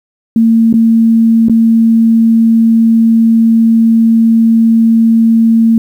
sine tone with dropouts, 226.9 Hz, A#3, 47 cents flat, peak -4 dBFS, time 0.36-5.78 s, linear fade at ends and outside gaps 2 ms, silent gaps 0.728-0.739 / 1.485-1.496 s, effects 7-bit

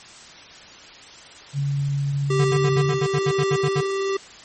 sine tone, 140.7 Hz, C#3, 26 cents sharp, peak -20 dBFS, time 1.53-3 s, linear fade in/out 50 ms
square tone with tremolo, 390.7 Hz, G4, 6 cents flat, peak -20 dBFS, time 2.3-4.17 s, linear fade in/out 5 ms, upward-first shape triangle, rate 1.1 Hz, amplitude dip 30%
square tone bursts, 145.9 Hz, D3, 11 cents flat, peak -20 dBFS, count 12, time 2.39-3.812 s, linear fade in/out 10 ms, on 58 ms, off 66 ms
effects white hiss -43 dBFS RMS until 4.44 s + MP3 32 kbps

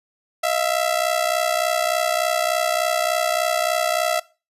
sawtooth ring-modulated tone, 664 Hz, E5, 12 cents sharp, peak -12 dBFS, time 0.43-4.2 s, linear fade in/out 10 ms, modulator 31.7 Hz, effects noise-tail reverb RT60 0.3 s tail -19 dB re dry + resampled to 32000 Hz

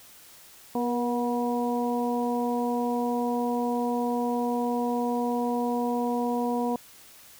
harmonic tone with a mistuned harmonic, 242.1 Hz, B3, 34 cents flat, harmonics 1 / 2 / 3 / 4, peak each -27 / -30 / -32 / -33 dBFS, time 0.75-6.76 s, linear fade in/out 2 ms, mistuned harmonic 2, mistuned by -19 cents, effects white hiss -51 dBFS RMS until 7.39 s

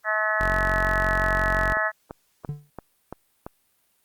harmonic tone, 214.9 Hz, A3, 41 cents flat, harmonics 3 / 4 / 5 / 6 / 7 / 8 / 9, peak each -28 / -33 / -33 / -29 / -32 / -25 / -30 dBFS, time 0.04-1.92 s, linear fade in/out 50 ms
sawtooth tone, 45.78 Hz, F#1, 18 cents flat, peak -22 dBFS, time 0.4-1.74 s, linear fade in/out 10 ms
click train, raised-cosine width 1 ms, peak -20 dBFS, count 6, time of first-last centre 1.77-3.465 s, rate 2.95 Hz
triangle tone with exponential decay, 146.83 Hz, D3, in tune, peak -22 dBFS, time 2.49-2.7 s, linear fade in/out 0 ms, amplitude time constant 44 ms
effects white hiss -67 dBFS RMS until 4.04 s + Opus 48 kbps

